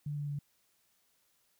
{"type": "tone with pitch steps", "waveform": "sine", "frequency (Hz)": [146.83, 145.4, 143.97], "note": ["D3", "D3", "D3"], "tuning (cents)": [0, -17, -34], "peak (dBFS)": -34, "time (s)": [0.06, 0.39], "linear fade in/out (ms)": 5, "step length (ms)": 110, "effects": ["white hiss -73 dBFS RMS until 1.59 s"]}